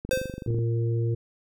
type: click train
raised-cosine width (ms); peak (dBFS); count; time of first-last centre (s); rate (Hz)
3; -21; 14; 0.05-0.587; 24.2
type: tone with exponential decay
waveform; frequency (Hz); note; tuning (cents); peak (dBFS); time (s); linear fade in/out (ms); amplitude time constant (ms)
square; 519; C5; -14; -20; 0.11-0.48; 1; 80
type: harmonic tone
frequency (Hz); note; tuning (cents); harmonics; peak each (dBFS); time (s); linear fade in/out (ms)
115.7; A#2; -13; 1 / 3 / 4; -23 / -33 / -35; 0.47-1.15; 10
effects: none